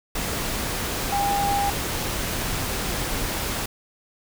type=tone in noise; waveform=sine; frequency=804 Hz; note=G5; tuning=44 cents sharp; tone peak=-21 dBFS; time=1.12-1.7 s; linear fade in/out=5 ms; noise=pink; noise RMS=-27 dBFS; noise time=0.15-3.66 s; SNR=+3 dB; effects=none